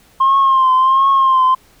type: tone with vibrato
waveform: sine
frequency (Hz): 1061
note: C6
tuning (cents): +24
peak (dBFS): -7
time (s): 0.2-1.55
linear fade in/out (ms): 10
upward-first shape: triangle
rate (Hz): 1.4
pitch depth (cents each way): 58
effects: tanh soft clip ceiling -6 dBFS + pink hiss -50 dBFS RMS until 1.8 s